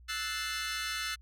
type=chord; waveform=20% pulse; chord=F# half-diminished seventh; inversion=third; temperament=equal; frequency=1318.5 / 1480 / 1760 / 2093 Hz; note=E6 / F#6 / A6 / C7; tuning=0 / 0 / 0 / 0 cents; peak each=-34 dBFS; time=0.08-1.16 s; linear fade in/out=20 ms; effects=added 60 Hz sine -52 dBFS peak until 1.21 s + low-pass 12000 Hz 12 dB/octave